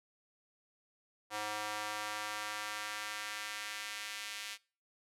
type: tone with high-pass filter sweep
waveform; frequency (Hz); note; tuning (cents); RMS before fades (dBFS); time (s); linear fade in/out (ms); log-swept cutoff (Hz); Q
square; 105.8; G#2; +33; -41; 1.3-4.58; 50; 780 to 2500; 1.1
effects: noise-tail reverb RT60 0.4 s tail -24 dB re dry + low-pass 12000 Hz 12 dB/octave